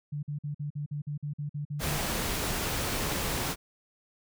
sine tone bursts, 146.5 Hz, D3, 4 cents flat, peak -31 dBFS, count 12, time 0.12-1.968 s, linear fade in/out 10 ms, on 110 ms, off 48 ms
pink noise, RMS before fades -31 dBFS, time 1.79-3.56 s, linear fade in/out 50 ms
effects none

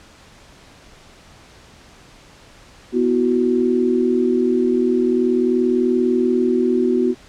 sine chord, B suspended fourth, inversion none, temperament equal, 246.9 / 329.6 / 370 Hz, B3 / E4 / F#4, 0 / 0 / 0 cents, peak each -18 / -23 / -17 dBFS, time 2.92-7.15 s, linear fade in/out 50 ms, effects pink hiss -46 dBFS RMS until 7.28 s + low-pass 7000 Hz 12 dB/octave

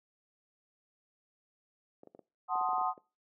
clicks, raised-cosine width 2 ms, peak -33 dBFS, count 11, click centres 2.034 / 2.073 / 2.149 / 2.192 / 2.556 / 2.612 / 2.689 / 2.732 / 2.782 / 2.813 / 2.978 s
sine chord, F# diminished seventh, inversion none, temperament equal, 740 / 880 / 1046.5 / 1244.5 Hz, F#5 / A5 / C6 / Eb6, 0 / 0 / 0 / 0 cents, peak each -32 / -36 / -35 / -35 dBFS, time 2.48-2.94 s, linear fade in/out 50 ms
effects noise-tail reverb RT60 0.3 s tail -21 dB re dry + high-pass 400 Hz 12 dB/octave

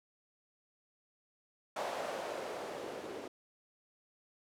violet noise with low-pass filter sweep, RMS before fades -41 dBFS, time 1.76-3.28 s, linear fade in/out 5 ms, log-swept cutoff 680 to 390 Hz, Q 2.2, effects none

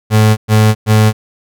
35% pulse tone bursts, 108.1 Hz, A2, 30 cents flat, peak -4 dBFS, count 3, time 0.1-1.13 s, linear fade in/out 50 ms, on 270 ms, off 110 ms, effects none

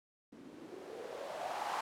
violet noise with low-pass filter sweep, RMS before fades -43 dBFS, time 0.32-1.81 s, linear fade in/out 5 ms, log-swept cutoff 240 to 960 Hz, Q 3.8, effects none

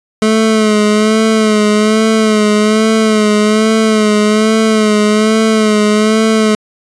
25% pulse tone with vibrato, 215.6 Hz, A3, 35 cents flat, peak -4 dBFS, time 0.22-6.55 s, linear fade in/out 2 ms, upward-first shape sine, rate 1.2 Hz, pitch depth 44 cents each way, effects resampled to 22050 Hz

